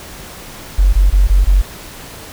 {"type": "tone bursts", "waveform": "sine", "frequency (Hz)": 46.46, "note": "F#1", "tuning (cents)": 8, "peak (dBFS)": -6, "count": 5, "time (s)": [0.78, 1.618], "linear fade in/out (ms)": 10, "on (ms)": 150, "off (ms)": 22, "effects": ["pink hiss -33 dBFS RMS until 2.32 s"]}